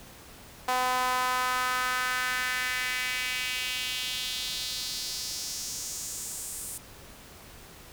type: tone with high-pass filter sweep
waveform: sawtooth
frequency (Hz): 252.8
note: B3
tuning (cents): +41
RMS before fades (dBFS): -31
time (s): 0.68-6.78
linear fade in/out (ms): 5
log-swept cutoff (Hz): 830 to 9100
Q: 2.5
effects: pink hiss -49 dBFS RMS until 7.92 s